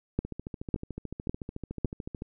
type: two click trains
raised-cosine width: 3 ms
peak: -23 / -13 dBFS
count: 28 / 4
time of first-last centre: 0.25-2.221 / 0.19-1.847 s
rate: 13.7 / 1.81 Hz
effects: none